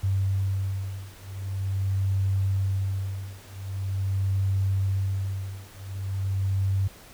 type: beating tone pair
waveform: sine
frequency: 96.6 / 97.04 Hz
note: G2 / G2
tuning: -25 / -17 cents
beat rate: 0.44 Hz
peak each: -27 dBFS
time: 0.03-6.88 s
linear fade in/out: 10 ms
effects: pink hiss -49 dBFS RMS until 7.13 s